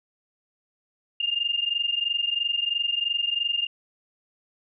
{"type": "tone pair together", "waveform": "sine", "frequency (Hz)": [2802, 2825], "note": ["F7", "F7"], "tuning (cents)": [5, 19], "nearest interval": "unison", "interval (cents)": 14, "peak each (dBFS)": -26, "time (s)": [1.2, 3.67], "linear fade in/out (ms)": 5, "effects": []}